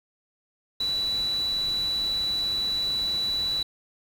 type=tone in noise; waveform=sine; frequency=3951 Hz; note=B7; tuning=in tune; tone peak=-24 dBFS; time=0.8-3.63 s; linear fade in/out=5 ms; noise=pink; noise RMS=-41 dBFS; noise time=0.8-3.63 s; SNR=+14 dB; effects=none